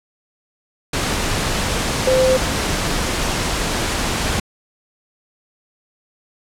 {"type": "tone in noise", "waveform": "sine", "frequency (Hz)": 518, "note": "C5", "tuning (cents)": -17, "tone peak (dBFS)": -12, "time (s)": [2.07, 2.37], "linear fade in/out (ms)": 5, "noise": "pink", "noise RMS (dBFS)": -20, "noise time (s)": [0.93, 4.4], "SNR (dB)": 5, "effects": ["low-pass 9000 Hz 12 dB/octave"]}